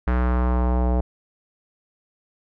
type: tone with low-pass filter sweep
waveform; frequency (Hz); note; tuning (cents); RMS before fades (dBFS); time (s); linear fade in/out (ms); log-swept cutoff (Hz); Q
square; 61.74; B1; 0; -20; 0.07-1.01; 5; 1600 to 700; 1.9
effects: none